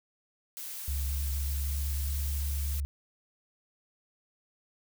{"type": "noise", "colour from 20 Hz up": "blue", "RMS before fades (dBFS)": -40, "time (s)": [0.57, 2.8], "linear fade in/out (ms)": 0}
{"type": "tone with pitch glide", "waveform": "sine", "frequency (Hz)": [69.3, 70.76], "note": ["C#2", "C#2"], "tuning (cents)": [0, 36], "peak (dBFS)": -29, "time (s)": [0.88, 2.85], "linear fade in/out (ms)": 0, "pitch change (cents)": 36, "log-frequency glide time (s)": [1.42, 1.88]}
{"effects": []}